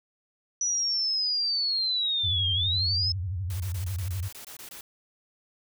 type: linear two-way sweep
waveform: sine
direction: down then up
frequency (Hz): 5920 to 3151 to 5240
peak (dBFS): -24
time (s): 0.61-3.12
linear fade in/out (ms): 2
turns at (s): 2.52
type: tone with vibrato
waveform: sine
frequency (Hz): 91.9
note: F#2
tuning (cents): -11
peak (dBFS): -28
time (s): 2.23-4.29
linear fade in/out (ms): 20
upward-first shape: sine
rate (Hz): 12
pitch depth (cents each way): 170
type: noise bursts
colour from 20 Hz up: white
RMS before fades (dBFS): -43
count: 11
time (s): 3.5-4.81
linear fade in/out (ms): 2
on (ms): 100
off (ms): 21
effects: none